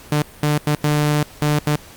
sawtooth tone bursts at uneven times, 148.9 Hz, D3, 24 cents sharp, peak -11 dBFS, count 6, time 0.12-0.22 / 0.43-0.58 / 0.67-0.75 / 0.84-1.23 / 1.42-1.59 / 1.67-1.76 s, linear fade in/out 2 ms, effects pink hiss -42 dBFS RMS until 1.96 s + Opus 48 kbps

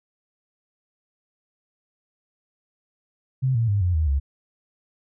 sine tone with pitch steps, 130.81 / 115.2 / 101.45 / 89.35 / 78.68 / 69.29 Hz, C3 / A#2 / G#2 / F2 / D#2 / C#2, 0 / -20 / -40 / +40 / +20 / 0 cents, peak -18 dBFS, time 3.42-4.2 s, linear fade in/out 20 ms, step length 130 ms, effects none

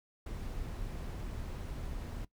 brown noise, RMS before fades -40 dBFS, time 0.26-2.25 s, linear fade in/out 5 ms, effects noise-tail reverb RT60 0.1 s tail -19 dB re dry

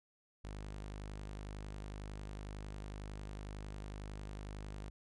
sawtooth tone, 51 Hz, G#1, 31 cents flat, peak -40 dBFS, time 0.44-4.9 s, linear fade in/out 5 ms, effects resampled to 22050 Hz

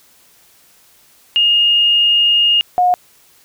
sine tone pair in turn, 2844 / 720.9 Hz, F7 / F#5, +31 / -45 cents, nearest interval 2 octaves, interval 2376 cents, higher first, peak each -9 dBFS, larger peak neither, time 1.36-2.61 / 2.78-2.94 s, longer first, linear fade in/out 0 ms, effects white hiss -50 dBFS RMS until 3.44 s

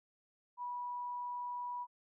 sine tone, 977 Hz, B5, 19 cents flat, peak -38 dBFS, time 0.57-1.87 s, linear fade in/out 50 ms, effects none

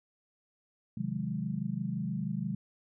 sine chord, Ab dominant seventh, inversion first, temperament equal with one note detuned, 130.81 / 155.56 / 181.5 / 207.7 Hz, C3 / Eb3 / Gb3 / Ab3, 0 / 0 / -33 / 0 cents, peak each -38 / -38 / -36 / -36 dBFS, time 0.97-2.55 s, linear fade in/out 5 ms, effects none

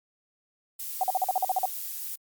violet noise, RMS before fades -35 dBFS, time 0.79-2.16 s, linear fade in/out 10 ms
sine tone bursts, 751 Hz, F#5, 26 cents sharp, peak -21 dBFS, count 10, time 1.01-1.656 s, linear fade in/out 2 ms, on 25 ms, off 44 ms
effects Opus 48 kbps

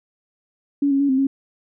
sine tone with pitch steps, 283.3 / 275 / 281.9 / 262.9 / 272.4 Hz, C#4 / C#4 / C#4 / C4 / C#4, +38 / -14 / +29 / +8 / -30 cents, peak -15 dBFS, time 0.82-1.27 s, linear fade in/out 5 ms, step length 90 ms, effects none

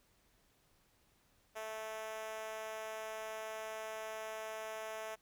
5% pulse tone with high-pass filter, 218.9 Hz, A3, 9 cents flat, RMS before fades -44 dBFS, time 1.55-5.16 s, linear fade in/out 20 ms, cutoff 560 Hz, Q 7.1, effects pink hiss -72 dBFS RMS until 5.21 s

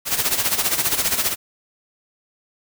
white noise with tremolo, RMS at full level -18 dBFS, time 0.05-1.36 s, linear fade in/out 50 ms, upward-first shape sine, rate 15 Hz, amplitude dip 70%, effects none

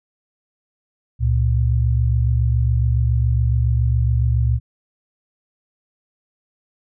sine tone pair together, 69.2 / 116.38 Hz, C#2 / A#2, -2 / -2 cents, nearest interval major sixth, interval 900 cents, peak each -17 dBFS, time 1.19-4.6 s, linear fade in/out 50 ms, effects none

